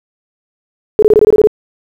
sine tone bursts, 426.3 Hz, G#4, 45 cents sharp, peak -3 dBFS, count 9, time 0.99-1.472 s, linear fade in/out 0 ms, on 34 ms, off 22 ms, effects 7-bit

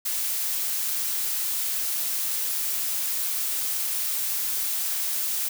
blue noise, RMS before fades -27 dBFS, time 0.05-5.49 s, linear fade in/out 10 ms, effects none

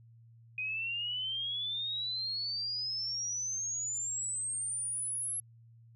sine exponential sweep, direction up, 2489 to 11175 Hz, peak -33 dBFS, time 0.58-5.4 s, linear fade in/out 2 ms, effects added 115 Hz sine -55 dBFS peak until 5.95 s

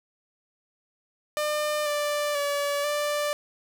sawtooth tone with pitch steps, 600 / 589 / 573 / 589 Hz, D5 / D5 / D5 / D5, +37 / +5 / -43 / +5 cents, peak -21 dBFS, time 1.37-3.33 s, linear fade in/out 0 ms, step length 490 ms, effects none

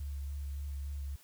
sine tone with vibrato, 70.5 Hz, C#2, 30 cents sharp, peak -36 dBFS, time 0-1.16 s, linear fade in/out 5 ms, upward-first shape square, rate 3.5 Hz, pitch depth 17 cents each way, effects white hiss -61 dBFS RMS until 1.23 s

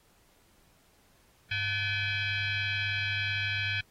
sine tone with frequency modulation, 100.3 Hz, G2, 40 cents sharp, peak -28 dBFS, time 1.51-3.81 s, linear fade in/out 5 ms, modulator 810 Hz, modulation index 3.9, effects pink hiss -65 dBFS RMS until 3.9 s + AAC 48 kbps

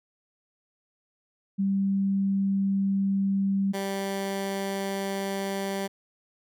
sine / 15% pulse tone pair in turn, 195.8 / 195.8 Hz, G3 / G3, -2 / -2 cents, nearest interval unison, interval 0 cents, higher neither, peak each -22 dBFS, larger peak neither, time 1.58-3.73 / 3.73-5.88 s, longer neither, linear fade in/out 20 ms, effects none

